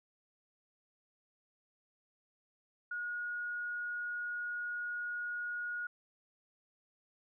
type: tone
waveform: sine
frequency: 1444 Hz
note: F#6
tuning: 43 cents flat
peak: -36 dBFS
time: 2.91-5.87 s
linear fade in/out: 5 ms
effects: none